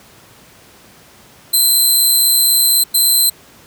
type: tone bursts at uneven times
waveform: 10% pulse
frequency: 4082 Hz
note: C8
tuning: 44 cents flat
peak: -3 dBFS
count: 2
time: 1.53-2.84 / 2.94-3.3 s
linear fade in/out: 10 ms
effects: pink hiss -44 dBFS RMS until 3.66 s + high-pass 80 Hz 12 dB/octave